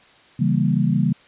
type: chord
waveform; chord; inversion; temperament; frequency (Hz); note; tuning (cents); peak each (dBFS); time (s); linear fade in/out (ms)
sine; C# diminished seventh; none; equal; 138.59 / 164.81 / 196 / 233.1; C#3 / E3 / G3 / Bb3; 0 / 0 / 0 / 0; -21 / -21 / -21 / -23; 0.39-1.13; 10
effects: white hiss -51 dBFS RMS until 1.27 s + resampled to 8000 Hz